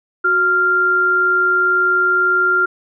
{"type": "tone pair together", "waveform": "sine", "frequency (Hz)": [368.4, 1391], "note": ["F#4", "F6"], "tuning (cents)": [-7, -7], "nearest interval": "octave + major seventh", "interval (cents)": 2300, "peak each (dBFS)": [-22, -12], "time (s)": [0.24, 2.66], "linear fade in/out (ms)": 10, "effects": []}